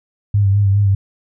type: tone with vibrato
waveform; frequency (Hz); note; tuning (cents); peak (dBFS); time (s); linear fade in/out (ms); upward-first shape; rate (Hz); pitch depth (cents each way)
sine; 100; G2; +35; -10; 0.34-0.95; 5; sine; 4.9; 45
effects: none